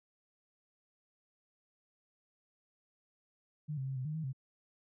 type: tone with pitch steps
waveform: sine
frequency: 151 / 133.1 / 134.2 / 128.5 / 153.1 / 159.1 / 132.7 Hz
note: D3 / C3 / C3 / C3 / D#3 / D#3 / C3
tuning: +48 / +30 / +44 / -31 / -28 / +39 / +25 cents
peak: -35 dBFS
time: 3.68-4.331 s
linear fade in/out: 20 ms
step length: 93 ms
effects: none